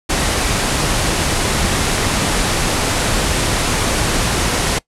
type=low-pass noise; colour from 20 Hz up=pink; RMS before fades=-17 dBFS; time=0.09-4.79 s; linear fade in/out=10 ms; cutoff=11000 Hz; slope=48 dB/octave; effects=noise-tail reverb RT60 0.1 s tail -22 dB re dry